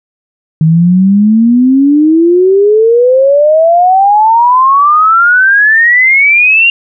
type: exponential sweep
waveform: sine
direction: up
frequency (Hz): 155.56 to 2801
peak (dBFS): -3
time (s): 0.61-6.7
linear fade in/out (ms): 2
effects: none